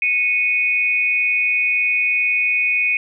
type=tone pair together; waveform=sine; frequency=2199 / 2489 Hz; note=C#7 / D#7; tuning=-14 / 0 cents; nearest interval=major second; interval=214 cents; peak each=-21 / -16 dBFS; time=0.02-2.97 s; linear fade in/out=2 ms; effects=none